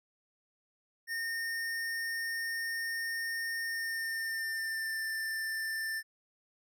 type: tone with pitch glide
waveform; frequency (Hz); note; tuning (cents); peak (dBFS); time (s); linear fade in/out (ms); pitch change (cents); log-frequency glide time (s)
square; 1830 to 1781; A#6 to A6; -32 to +21; -34; 1.07-6.03; 50; -47; 3.63-5.03
effects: none